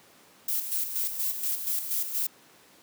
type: noise with tremolo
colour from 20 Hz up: violet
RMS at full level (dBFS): -28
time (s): 0.48-2.27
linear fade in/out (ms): 5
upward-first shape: square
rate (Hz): 4.2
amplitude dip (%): 55
effects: pink hiss -56 dBFS RMS until 2.82 s + high-pass 200 Hz 12 dB/octave